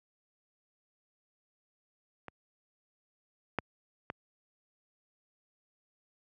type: clicks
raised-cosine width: 0.5 ms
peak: -27 / -14 / -21 dBFS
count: 3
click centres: 2.283 / 3.587 / 4.101 s
effects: high-pass 80 Hz 12 dB/octave